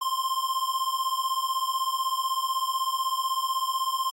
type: beating tone pair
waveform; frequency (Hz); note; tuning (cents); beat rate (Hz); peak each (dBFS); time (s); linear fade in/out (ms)
square; 1045 / 1061; C6 / C6; -2 / +24; 16; -29; 0.01-4.11; 10
effects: AAC 64 kbps